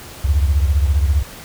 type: beating tone pair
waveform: sine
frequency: 69.4 / 84.4 Hz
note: C#2 / E2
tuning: +3 / +41 cents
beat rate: 15 Hz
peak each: -13 / -19 dBFS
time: 0.24-1.23 s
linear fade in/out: 10 ms
effects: pink hiss -36 dBFS RMS until 1.44 s